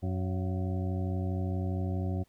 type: harmonic tone with a mistuned harmonic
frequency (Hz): 92.5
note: F#2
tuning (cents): 0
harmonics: 1 / 2 / 3 / 4 / 6 / 7 / 8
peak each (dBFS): -30 / -36 / -40 / -42 / -46 / -47 / -48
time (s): 0.02-2.24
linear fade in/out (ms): 20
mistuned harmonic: 7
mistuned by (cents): +73
effects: pink hiss -70 dBFS RMS until 2.28 s